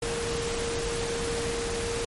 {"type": "tone in noise", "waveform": "sine", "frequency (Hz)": 466.2, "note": "A#4", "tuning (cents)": 0, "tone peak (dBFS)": -30, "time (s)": [0.02, 2.05], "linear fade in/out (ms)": 5, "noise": "pink", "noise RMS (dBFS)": -32, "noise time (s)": [0.02, 2.05], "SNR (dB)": -1, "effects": ["MP3 48 kbps"]}